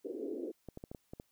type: band-pass noise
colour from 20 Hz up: white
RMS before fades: -40 dBFS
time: 0.04-0.52 s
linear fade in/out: 20 ms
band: 280 to 460 Hz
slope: 48 dB/octave
type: clicks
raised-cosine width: 2 ms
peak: -31 dBFS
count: 7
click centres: 0.687 / 0.774 / 0.839 / 0.915 / 0.948 / 1.135 / 1.199 s
effects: white hiss -75 dBFS RMS until 1.31 s